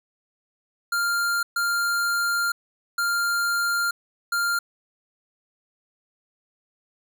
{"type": "tone bursts at uneven times", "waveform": "square", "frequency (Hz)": 1396.9, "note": "F6", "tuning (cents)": 0, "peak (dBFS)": -22, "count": 4, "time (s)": [[0.92, 1.43], [1.56, 2.52], [2.98, 3.91], [4.32, 4.59]], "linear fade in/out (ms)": 5, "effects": []}